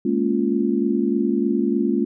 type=chord; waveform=sine; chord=Bb minor seventh; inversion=third; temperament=just; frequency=209.8 / 233.1 / 279.7 / 349.6 Hz; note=Ab3 / Bb3 / Db4 / F4; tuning=+18 / 0 / +16 / +2 cents; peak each=-23 dBFS; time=0.05-2.05 s; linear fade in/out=5 ms; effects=none